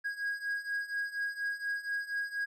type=beating tone pair; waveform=triangle; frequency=1640 / 1644.2 Hz; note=G#6 / G#6; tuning=-22 / -18 cents; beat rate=4.2 Hz; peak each=-36 / -33 dBFS; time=0.04-2.46 s; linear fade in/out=20 ms; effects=none